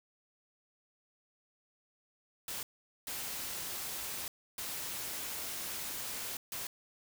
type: noise bursts at uneven times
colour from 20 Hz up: white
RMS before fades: -40 dBFS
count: 4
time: 2.48-2.63 / 3.07-4.28 / 4.58-6.37 / 6.52-6.67 s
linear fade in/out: 2 ms
effects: none